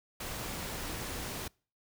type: noise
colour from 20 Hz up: pink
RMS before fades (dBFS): -39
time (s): 0.2-1.48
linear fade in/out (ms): 5
effects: noise-tail reverb RT60 0.4 s tail -26 dB re dry